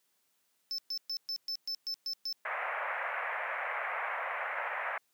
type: tone bursts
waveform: triangle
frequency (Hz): 5274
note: E8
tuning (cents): 0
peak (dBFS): -32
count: 9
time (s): 0.71-2.327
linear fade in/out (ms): 0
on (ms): 73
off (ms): 120
type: band-pass noise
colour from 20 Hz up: white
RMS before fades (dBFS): -36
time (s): 2.45-4.98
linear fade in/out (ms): 5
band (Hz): 540 to 2200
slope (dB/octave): 48
effects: white hiss -75 dBFS RMS until 5.13 s + high-pass 150 Hz 12 dB/octave